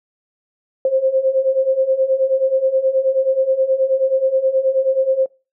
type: beating tone pair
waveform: sine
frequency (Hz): 523 / 532.4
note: C5 / C5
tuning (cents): -1 / +30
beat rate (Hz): 9.4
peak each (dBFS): -19 / -15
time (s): 0.85-5.26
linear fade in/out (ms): 2
effects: noise-tail reverb RT60 0.3 s tail -23 dB re dry